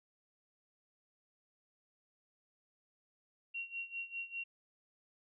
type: tone with tremolo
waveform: sine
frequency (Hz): 2745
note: F7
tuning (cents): -31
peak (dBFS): -37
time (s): 3.54-4.44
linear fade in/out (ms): 10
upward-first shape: sine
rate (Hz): 5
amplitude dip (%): 85
effects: none